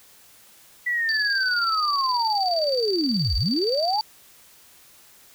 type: linear two-way sweep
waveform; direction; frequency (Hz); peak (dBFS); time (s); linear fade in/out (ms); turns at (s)
sine; down then up; 1975.5 to 45.42 to 881; -21; 0.86-4.01; 10; 3.36
type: tone with tremolo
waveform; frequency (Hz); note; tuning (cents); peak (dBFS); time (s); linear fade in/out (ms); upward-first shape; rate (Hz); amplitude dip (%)
sine; 4616; D8; -31; -23; 1.09-4.01; 0; square; 19; 65
effects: white hiss -52 dBFS RMS until 5.34 s